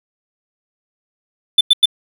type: tone bursts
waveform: triangle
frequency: 3520 Hz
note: A7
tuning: in tune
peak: -4 dBFS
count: 3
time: 1.58-1.857 s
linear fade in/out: 5 ms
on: 29 ms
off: 95 ms
effects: none